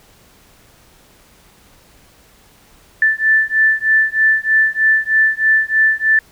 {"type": "beating tone pair", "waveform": "sine", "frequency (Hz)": [1760, 1763.2], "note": ["A6", "A6"], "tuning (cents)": [0, 3], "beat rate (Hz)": 3.2, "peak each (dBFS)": -14, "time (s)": [3.02, 6.19], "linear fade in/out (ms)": 2, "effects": ["pink hiss -49 dBFS RMS until 6.31 s"]}